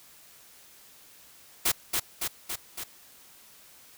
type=noise with echo; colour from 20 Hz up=white; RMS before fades=-24 dBFS; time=1.65-1.72 s; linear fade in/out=10 ms; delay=280 ms; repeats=4; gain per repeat=-3 dB; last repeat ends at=2.84 s; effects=white hiss -54 dBFS RMS until 3.97 s